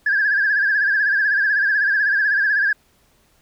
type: tone with vibrato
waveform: sine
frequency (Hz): 1648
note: G#6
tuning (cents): -14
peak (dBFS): -14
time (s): 0.06-2.73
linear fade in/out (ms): 5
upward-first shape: sine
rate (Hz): 16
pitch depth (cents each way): 83
effects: tanh soft clip ceiling -10 dBFS + pink hiss -59 dBFS RMS until 3.41 s